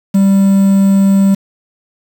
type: tone with quantisation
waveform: triangle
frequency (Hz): 196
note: G3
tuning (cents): 0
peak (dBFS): -4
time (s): 0.14-1.35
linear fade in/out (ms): 10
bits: 5
effects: none